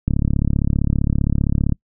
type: click train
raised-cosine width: 5 ms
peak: -5 dBFS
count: 59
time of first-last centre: 0.08-1.723 s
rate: 35.3 Hz
effects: noise-tail reverb RT60 0.1 s tail -26 dB re dry